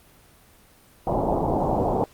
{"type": "low-pass noise", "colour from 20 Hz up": "white", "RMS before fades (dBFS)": -23, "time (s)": [1.07, 2.04], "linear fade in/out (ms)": 0, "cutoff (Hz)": 900, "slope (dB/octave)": 48, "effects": ["pink hiss -54 dBFS RMS until 2.13 s", "Opus 32 kbps"]}